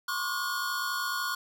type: tone cluster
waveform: square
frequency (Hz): 1044 / 1094 / 1168 / 1436 / 4424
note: C6 / C#6 / D6 / F6 / C#8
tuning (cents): -4 / -23 / -10 / +48 / -4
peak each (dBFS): -40 / -37 / -39 / -33 / -40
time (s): 0.08-1.35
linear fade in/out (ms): 5
effects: none